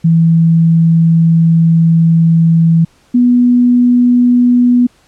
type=tone pair in turn; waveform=sine; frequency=164.81 / 244.9 Hz; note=E3 / B3; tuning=0 / -14 cents; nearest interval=perfect fifth; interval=686 cents; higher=second; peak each=-5 dBFS; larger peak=neither; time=0.04-2.85 / 3.14-4.87 s; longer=first; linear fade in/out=10 ms; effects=pink hiss -50 dBFS RMS until 5.07 s + low-pass 9000 Hz 12 dB/octave